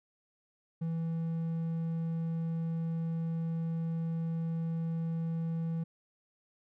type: tone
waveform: triangle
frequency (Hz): 164.5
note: E3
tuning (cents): -3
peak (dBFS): -29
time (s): 0.81-5.84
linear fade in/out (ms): 10
effects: none